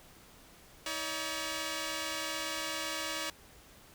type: tone pair together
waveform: 5% pulse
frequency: 318.6 / 570 Hz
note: D#4 / C#5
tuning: +41 / +48 cents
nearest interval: minor seventh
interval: 1007 cents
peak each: -27 / -25 dBFS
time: 0.86-3.3 s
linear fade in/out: 2 ms
effects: pink hiss -57 dBFS RMS until 3.94 s